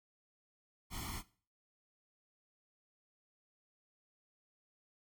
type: noise with comb filter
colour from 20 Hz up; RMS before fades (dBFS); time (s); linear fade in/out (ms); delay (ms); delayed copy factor
pink; -42; 0.9-1.23; 50; 0.93; +1
effects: noise-tail reverb RT60 0.4 s tail -18 dB re dry + MP3 96 kbps